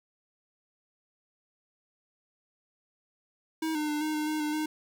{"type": "tone with pitch steps", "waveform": "square", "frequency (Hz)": [319.1, 302.8, 299, 308.7, 303.8, 308.2, 301, 308.2], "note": ["D#4", "D#4", "D4", "D#4", "D#4", "D#4", "D4", "D#4"], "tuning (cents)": [44, -47, 31, -14, -41, -16, 43, -16], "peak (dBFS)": -29, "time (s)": [3.62, 4.66], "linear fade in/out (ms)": 5, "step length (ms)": 130, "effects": ["10-bit"]}